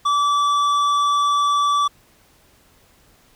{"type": "tone with tanh clipping", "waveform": "sine", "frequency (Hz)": 1156, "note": "D6", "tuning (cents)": -28, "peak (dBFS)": -17, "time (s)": [0.05, 1.88], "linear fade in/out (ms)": 10, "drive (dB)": 11, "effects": ["pink hiss -55 dBFS RMS until 3.35 s"]}